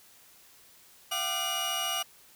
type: tone cluster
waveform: sawtooth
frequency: 687 / 761 / 1196 / 2892 Hz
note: F5 / F#5 / D6 / F#7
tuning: -29 / +48 / +31 / -40 cents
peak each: -34 / -34 / -33 / -28 dBFS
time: 1.11-2.03 s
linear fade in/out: 10 ms
effects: white hiss -57 dBFS RMS until 2.35 s